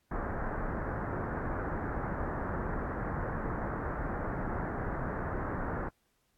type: low-pass noise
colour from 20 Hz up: pink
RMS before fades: -35 dBFS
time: 0.11-5.89 s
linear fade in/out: 5 ms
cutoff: 1700 Hz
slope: 48 dB/octave
effects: pink hiss -75 dBFS RMS until 6.37 s + AAC 64 kbps